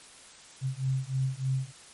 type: beating tone pair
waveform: sine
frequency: 130.81 / 134.11 Hz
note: C3 / C3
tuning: 0 / +43 cents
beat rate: 3.3 Hz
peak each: -30 / -30 dBFS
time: 0.61-1.72 s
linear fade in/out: 50 ms
effects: white hiss -51 dBFS RMS until 1.93 s + MP3 48 kbps